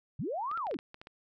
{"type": "linear two-way sweep", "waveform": "sine", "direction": "up then down", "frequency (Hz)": [98, 1396.9, 202.7], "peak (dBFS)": -32, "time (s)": [0.19, 0.77], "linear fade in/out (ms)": 5, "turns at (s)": 0.57}
{"type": "clicks", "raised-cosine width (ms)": 0.3, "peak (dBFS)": -31, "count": 9, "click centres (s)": [0.514, 0.575, 0.669, 0.712, 0.742, 0.789, 0.944, 1.015, 1.071]}
{"effects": []}